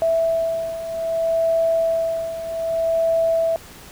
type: beating tone pair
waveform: sine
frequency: 658 / 658.63 Hz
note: E5 / E5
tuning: -3 / -2 cents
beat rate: 0.63 Hz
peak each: -24 / -19 dBFS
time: 0.02-3.56 s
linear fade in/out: 0 ms
effects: pink hiss -42 dBFS RMS until 3.91 s